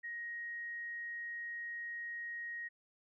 sine tone, 1880 Hz, A#6, 14 cents sharp, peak -40 dBFS, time 0.03-2.69 s, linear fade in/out 20 ms, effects none

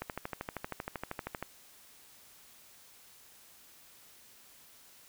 click train, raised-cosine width 0.5 ms, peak -21 dBFS, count 19, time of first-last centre 0.02-1.426 s, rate 12.8 Hz, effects white hiss -58 dBFS RMS until 5.08 s

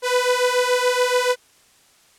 sawtooth beating tone pair, 493.9 / 500.9 Hz, B4 / B4, 0 / +24 cents, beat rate 7 Hz, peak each -16 dBFS, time 0.02-1.36 s, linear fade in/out 50 ms, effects white hiss -55 dBFS RMS until 2.18 s + low-pass 10000 Hz 12 dB/octave

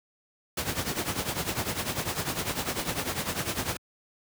pink noise with tremolo, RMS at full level -27 dBFS, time 0.57-3.77 s, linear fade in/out 5 ms, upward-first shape triangle, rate 10 Hz, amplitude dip 80%, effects high-pass 80 Hz 12 dB/octave

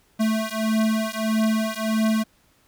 square beating tone pair, 218.8 / 220.4 Hz, A3 / A3, -9 / +3 cents, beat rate 1.6 Hz, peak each -24 dBFS, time 0.19-2.24 s, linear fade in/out 20 ms, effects pink hiss -61 dBFS RMS until 2.67 s

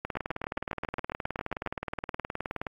two click trains, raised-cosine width 0.5 ms, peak -16 / -17 dBFS, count 12 / 51, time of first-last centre 0.17-1.663 / 0.05-2.668 s, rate 7.37 / 19.1 Hz, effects AAC 64 kbps

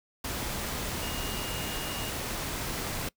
sine tone in noise, 2848 Hz, F7, 33 cents sharp, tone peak -41 dBFS, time 1.02-2.1 s, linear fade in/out 5 ms, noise pink, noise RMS -34 dBFS, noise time 0.24-3.09 s, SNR -10 dB, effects noise-tail reverb RT60 0.1 s tail -23 dB re dry

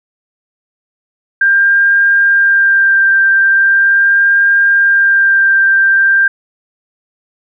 sine tone with vibrato, 1590 Hz, G6, 24 cents sharp, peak -6 dBFS, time 1.41-6.28 s, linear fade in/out 5 ms, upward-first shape sine, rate 0.4 Hz, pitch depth 14 cents each way, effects none

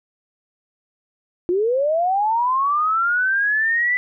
sine linear sweep, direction up, 340.3 to 2000 Hz, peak -16 dBFS, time 1.49-3.97 s, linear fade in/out 0 ms, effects none

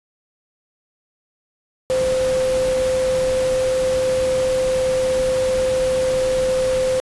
sine tone in noise, 517 Hz, C5, 21 cents flat, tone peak -16 dBFS, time 1.9-7 s, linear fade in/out 0 ms, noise pink, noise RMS -29 dBFS, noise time 1.9-7 s, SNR +10 dB, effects resampled to 24000 Hz

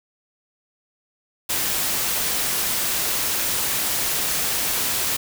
white noise, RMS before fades -23 dBFS, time 1.49-5.17 s, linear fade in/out 10 ms, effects none

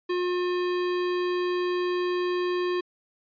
square tone, 358 Hz, F4, 43 cents sharp, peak -25 dBFS, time 0.09-2.81 s, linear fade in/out 10 ms, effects resampled to 11025 Hz

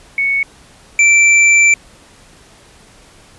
sine / square tone pair in turn, 2217 / 2340 Hz, C#7 / D7, 0 / -7 cents, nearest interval minor second, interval 93 cents, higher second, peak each -12 / -7 dBFS, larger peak second, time 0.18-0.43 / 0.99-1.74 s, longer second, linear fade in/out 2 ms, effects pink hiss -44 dBFS RMS until 3.38 s + resampled to 24000 Hz

